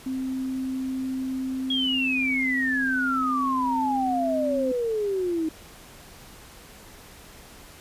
sine tone, 261.6 Hz, C4, in tune, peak -26 dBFS, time 0.06-4.72 s, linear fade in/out 5 ms
sine exponential sweep, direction down, 3322 to 311.1 Hz, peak -23 dBFS, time 1.7-5.49 s, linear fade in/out 5 ms
effects pink hiss -47 dBFS RMS until 7.8 s + resampled to 32000 Hz

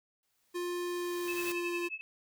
white noise with exponential growth, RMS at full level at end -40 dBFS, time 0.23-1.52 s, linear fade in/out 1 ms, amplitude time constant 280 ms
square tone with pitch glide, 352.6 to 347.9 Hz, F4 to F4, +17 to -7 cents, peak -34 dBFS, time 0.54-1.89 s, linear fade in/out 20 ms, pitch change -24 cents, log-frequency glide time 0.89-1.78 s
sine tone with tremolo, 2600 Hz, E7, 24 cents flat, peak -33 dBFS, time 1.28-2.01 s, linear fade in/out 0 ms, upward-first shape triangle, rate 11 Hz, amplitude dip 100%
effects none

